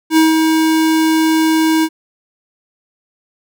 square tone with ADSR envelope, 318.8 Hz, D#4, 42 cents sharp, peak -7 dBFS, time 0.1-1.89 s, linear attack 70 ms, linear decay 160 ms, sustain -4 dB, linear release 55 ms, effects none

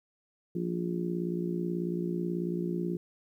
harmonic tone, 58.3 Hz, A#1, 1 cent sharp, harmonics 3 / 4 / 5 / 6 / 7, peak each -32 / -42 / -40 / -34 / -41 dBFS, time 0.55-2.97 s, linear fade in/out 5 ms, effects 11-bit

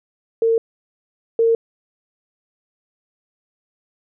sine tone pair in turn, 454.8 / 457.3 Hz, A#4 / A#4, -43 / -33 cents, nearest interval unison, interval 10 cents, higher second, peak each -13 / -12 dBFS, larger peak second, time 0.42-0.58 / 1.39-1.55 s, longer neither, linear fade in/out 2 ms, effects none

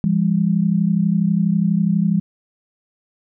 sine tone pair together, 170 / 202.2 Hz, F3 / G#3, -46 / -46 cents, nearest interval minor third, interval 300 cents, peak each -17 dBFS, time 0.04-2.2 s, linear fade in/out 0 ms, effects none

